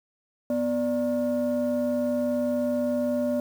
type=tone pair together; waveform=sine; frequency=246.9 / 588.2 Hz; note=B3 / D5; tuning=0 / +3 cents; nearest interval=octave + minor third; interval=1503 cents; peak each=-24 dBFS; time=0.5-3.4 s; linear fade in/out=2 ms; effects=tanh soft clip ceiling -19 dBFS + 8-bit